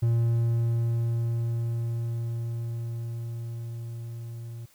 triangle tone with level ramp, 116.54 Hz, A#2, in tune, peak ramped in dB -18 to -34 dBFS, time 0.02-4.66 s, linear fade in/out 10 ms, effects white hiss -60 dBFS RMS until 4.74 s

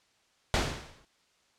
pink noise with exponential decay, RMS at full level -23 dBFS, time 0.54-1.05 s, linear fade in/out 0 ms, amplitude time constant 110 ms, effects white hiss -68 dBFS RMS until 1.58 s + low-pass 6000 Hz 12 dB/octave

